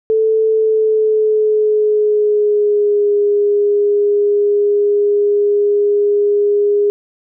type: tone with pitch glide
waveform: sine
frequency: 440 to 410.5 Hz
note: A4 to G#4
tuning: 0 to -20 cents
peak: -10 dBFS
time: 0.1-6.9 s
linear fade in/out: 0 ms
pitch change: -120 cents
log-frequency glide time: 0.48-3.13 s
effects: none